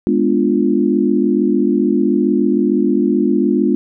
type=chord; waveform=sine; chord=G# diminished seventh; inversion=none; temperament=equal; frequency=207.7 / 246.9 / 293.7 / 349.2 Hz; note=G#3 / B3 / D4 / F4; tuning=0 / 0 / 0 / 0 cents; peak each=-17 dBFS; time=0.07-3.75 s; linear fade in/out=0 ms; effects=none